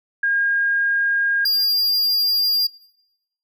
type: tone pair in turn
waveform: sine / square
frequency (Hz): 1621 / 4802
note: G#6 / D8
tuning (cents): -42 / +38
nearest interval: octave + perfect fifth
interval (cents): 1880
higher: second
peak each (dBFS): -16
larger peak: neither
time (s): 0.23-1.45 / 1.45-2.67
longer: neither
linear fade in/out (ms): 5
effects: noise-tail reverb RT60 0.9 s tail -23 dB re dry